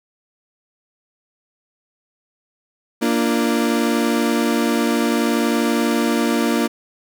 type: chord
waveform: 35% pulse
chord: Bb major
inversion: none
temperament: equal with one note detuned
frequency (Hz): 233.1 / 293.7 / 345.8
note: Bb3 / D4 / F4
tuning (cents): 0 / 0 / -17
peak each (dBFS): -17 / -20 / -21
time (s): 3.01-6.68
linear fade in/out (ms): 20
effects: none